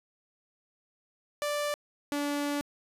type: tone pair in turn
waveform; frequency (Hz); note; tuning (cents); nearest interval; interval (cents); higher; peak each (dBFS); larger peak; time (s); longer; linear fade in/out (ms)
sawtooth; 587.3 / 288.8; D5 / D4; 0 / -29; octave; 1229; first; -25 / -25; neither; 1.42-1.74 / 2.12-2.61; second; 0
effects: resampled to 32000 Hz